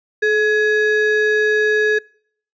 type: ring-modulated tone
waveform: triangle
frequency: 1055 Hz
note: C6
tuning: 14 cents sharp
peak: -8 dBFS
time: 0.22-1.99 s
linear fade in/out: 10 ms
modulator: 627 Hz
effects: noise-tail reverb RT60 0.6 s tail -26 dB re dry + resampled to 16000 Hz